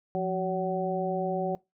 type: harmonic tone with a mistuned harmonic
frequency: 188.1 Hz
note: F#3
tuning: 29 cents sharp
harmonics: 1 / 2 / 3 / 4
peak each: -32 / -32 / -32 / -32 dBFS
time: 0.15-1.55 s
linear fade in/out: 0 ms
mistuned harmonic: 1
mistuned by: -110 cents
effects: noise-tail reverb RT60 0.2 s tail -22 dB re dry